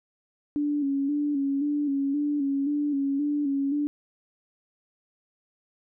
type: tone with vibrato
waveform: sine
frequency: 284.7 Hz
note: C#4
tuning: 46 cents sharp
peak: -23 dBFS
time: 0.56-3.87 s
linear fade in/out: 0 ms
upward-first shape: square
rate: 1.9 Hz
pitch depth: 48 cents each way
effects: none